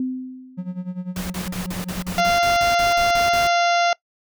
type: tone with exponential decay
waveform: sine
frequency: 257 Hz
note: C4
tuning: 31 cents flat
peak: -19 dBFS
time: 0-0.92 s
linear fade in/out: 2 ms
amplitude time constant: 200 ms
type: tone with tremolo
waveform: triangle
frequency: 181.4 Hz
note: F#3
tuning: 34 cents flat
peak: -21 dBFS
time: 0.57-2.3 s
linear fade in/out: 20 ms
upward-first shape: sine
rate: 10 Hz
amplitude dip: 80%
type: noise bursts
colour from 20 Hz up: pink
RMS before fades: -31 dBFS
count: 13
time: 1.16-3.472 s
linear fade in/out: 2 ms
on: 140 ms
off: 41 ms
type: harmonic tone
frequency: 693 Hz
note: F5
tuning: 14 cents flat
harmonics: 1 / 2 / 3 / 4 / 5 / 6 / 7 / 8 / 9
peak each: -17 / -23 / -27 / -29 / -31 / -33 / -34 / -35 / -36 dBFS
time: 2.18-3.93 s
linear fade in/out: 2 ms
effects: noise-tail reverb RT60 0.1 s tail -23 dB re dry